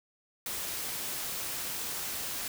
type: noise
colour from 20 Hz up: white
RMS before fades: -36 dBFS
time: 0.46-2.48 s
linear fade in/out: 2 ms
effects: none